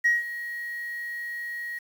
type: tone with ADSR envelope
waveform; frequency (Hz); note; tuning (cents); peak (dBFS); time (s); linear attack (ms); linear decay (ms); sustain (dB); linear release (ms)
sine; 1895; A#6; +28; -15; 0.04-1.79; 17; 170; -16; 10
effects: tanh soft clip ceiling -15 dBFS + 8-bit